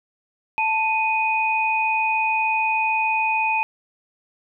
sine tone pair together, 883.3 / 2489 Hz, A5 / D#7, +6 / 0 cents, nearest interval octave + tritone, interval 1794 cents, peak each -21 dBFS, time 0.58-3.63 s, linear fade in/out 0 ms, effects none

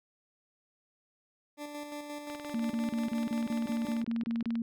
20% pulse tone with tremolo, 293.7 Hz, D4, in tune, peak -33 dBFS, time 1.57-4.04 s, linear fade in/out 50 ms, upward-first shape square, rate 5.7 Hz, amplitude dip 40%
click train, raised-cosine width 0.3 ms, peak -28 dBFS, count 47, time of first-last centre 2.3-4.555 s, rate 20.4 Hz
sine tone bursts, 230.7 Hz, A#3, 18 cents flat, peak -29 dBFS, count 11, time 2.54-4.62 s, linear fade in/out 2 ms, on 160 ms, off 32 ms
effects none

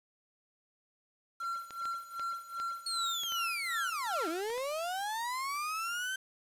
triangle tone with tremolo, 1366 Hz, F6, 39 cents flat, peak -31 dBFS, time 1.4-4.41 s, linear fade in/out 5 ms, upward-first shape sine, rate 2.6 Hz, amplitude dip 85%
clicks, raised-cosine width 0.2 ms, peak -28 dBFS, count 8, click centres 1.707 / 1.855 / 2.196 / 2.6 / 3.235 / 3.322 / 4.502 / 4.579 s
35% pulse linear two-way sweep, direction down then up, 4370 to 306.7 to 1561 Hz, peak -32 dBFS, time 2.86-6.16 s, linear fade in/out 5 ms, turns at 4.28 s
effects resampled to 32000 Hz + 9-bit

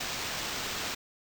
white noise with sample-and-hold, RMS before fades -35 dBFS, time 0-0.95 s, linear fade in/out 10 ms, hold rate 11025 Hz, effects none

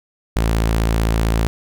sawtooth tone, 55.6 Hz, A1, 19 cents sharp, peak -11 dBFS, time 0.36-1.47 s, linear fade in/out 0 ms, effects none

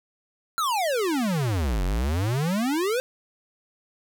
square exponential two-way sweep, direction down then up, 1396.9 to 43.26 to 527 Hz, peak -23 dBFS, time 0.58-3 s, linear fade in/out 0 ms, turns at 1.84 s, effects none

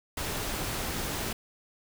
pink noise, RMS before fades -33 dBFS, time 0.17-1.33 s, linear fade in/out 5 ms, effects none

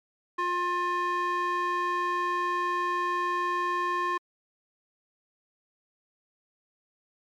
square tone with band-pass filter, 354.4 Hz, F4, 25 cents sharp, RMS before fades -28 dBFS, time 0.38-4.18 s, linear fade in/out 10 ms, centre 1300 Hz, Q 4, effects MP3 96 kbps

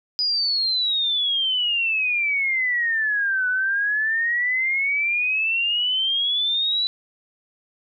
sine exponential two-way sweep, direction down then up, 4978 to 1484 to 3983 Hz, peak -19 dBFS, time 0.19-6.87 s, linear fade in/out 0 ms, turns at 3.48 s, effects none

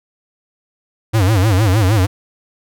square tone with vibrato, 101.3 Hz, G#2, 43 cents flat, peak -11 dBFS, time 1.13-2.07 s, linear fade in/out 20 ms, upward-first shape sine, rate 6.5 Hz, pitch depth 200 cents each way, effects none

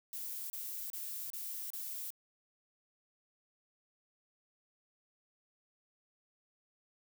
violet noise bursts, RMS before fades -42 dBFS, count 5, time 0.13-2.104 s, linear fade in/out 0 ms, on 370 ms, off 31 ms, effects none

